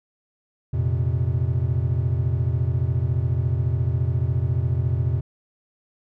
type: chord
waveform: triangle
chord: F suspended fourth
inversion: none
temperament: equal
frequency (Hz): 87.31 / 116.54 / 130.81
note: F2 / Bb2 / C3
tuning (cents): 0 / 0 / 0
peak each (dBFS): -22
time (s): 0.73-5.21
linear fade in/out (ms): 10
effects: none